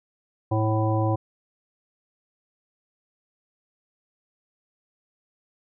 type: harmonic tone with a mistuned harmonic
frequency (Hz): 109.2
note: A2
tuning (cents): -13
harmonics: 1 / 3 / 5 / 7 / 9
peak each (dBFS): -22 / -27 / -29 / -30 / -32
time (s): 0.51-1.16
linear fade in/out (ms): 10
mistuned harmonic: 9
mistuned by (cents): +17
effects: none